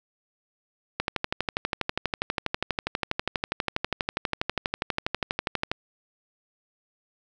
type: click train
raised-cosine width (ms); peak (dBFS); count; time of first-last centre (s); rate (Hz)
0.3; -9; 59; 1-5.715; 12.3
effects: none